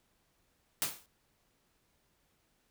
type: noise with exponential decay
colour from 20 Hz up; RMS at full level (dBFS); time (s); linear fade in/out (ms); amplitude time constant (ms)
white; -29; 0.82-1.06; 0; 52
effects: pink hiss -74 dBFS RMS until 2.7 s